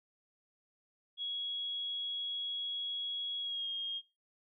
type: tone with pitch glide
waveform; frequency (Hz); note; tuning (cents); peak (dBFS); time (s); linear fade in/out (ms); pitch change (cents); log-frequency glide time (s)
sine; 3329 to 3244; G#7 to G#7; +3 to -41; -35; 1.17-4.02; 50; -44; 3.4-3.68
effects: noise-tail reverb RT60 0.3 s tail -25 dB re dry